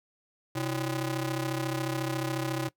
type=ring-modulated tone; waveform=sawtooth; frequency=227.5 Hz; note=A#3; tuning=42 cents flat; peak=-22 dBFS; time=0.55-2.69 s; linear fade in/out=10 ms; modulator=96.7 Hz; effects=noise-tail reverb RT60 0.1 s tail -19 dB re dry